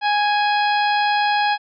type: harmonic tone with a mistuned harmonic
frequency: 829 Hz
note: G#5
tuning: 3 cents flat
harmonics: 1 / 2 / 3 / 4 / 5 / 6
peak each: -17 / -23 / -27 / -29 / -31 / -33 dBFS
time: 0.01-1.58 s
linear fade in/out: 50 ms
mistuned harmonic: 3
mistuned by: +18 cents
effects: none